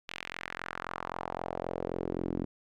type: tone with band-pass filter sweep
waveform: sawtooth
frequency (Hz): 43.82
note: F1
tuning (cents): +7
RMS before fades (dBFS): -37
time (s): 0.08-2.45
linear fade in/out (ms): 10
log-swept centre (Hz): 2800 to 270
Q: 2
effects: none